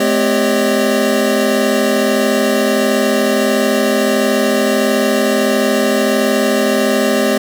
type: tone cluster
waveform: square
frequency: 215.2 / 256.7 / 395.5 / 552 / 612 Hz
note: A3 / C4 / G4 / C#5 / D#5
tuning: -38 / -33 / +15 / -7 / -29 cents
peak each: -19 dBFS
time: 0-7.38 s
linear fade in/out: 5 ms
effects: none